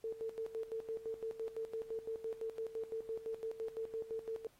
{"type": "tone with tremolo", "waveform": "sine", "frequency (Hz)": 447.9, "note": "A4", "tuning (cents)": 31, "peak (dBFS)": -37, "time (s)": [0.04, 4.47], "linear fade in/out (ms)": 2, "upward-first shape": "square", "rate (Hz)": 5.9, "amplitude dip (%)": 75, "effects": ["pink hiss -70 dBFS RMS until 4.59 s", "AAC 48 kbps"]}